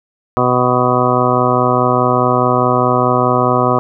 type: harmonic tone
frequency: 124.8 Hz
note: B2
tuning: 19 cents sharp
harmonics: 1 / 2 / 3 / 4 / 5 / 6 / 8 / 9 / 10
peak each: -19 / -19 / -19 / -19 / -19 / -19 / -19 / -19 / -19 dBFS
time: 0.37-3.79 s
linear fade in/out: 0 ms
effects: none